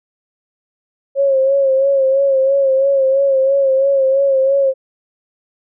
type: tone with vibrato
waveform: sine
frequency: 542 Hz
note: C#5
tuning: 39 cents flat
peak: -10 dBFS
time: 1.15-4.74 s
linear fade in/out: 50 ms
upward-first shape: sine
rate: 3 Hz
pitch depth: 46 cents each way
effects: none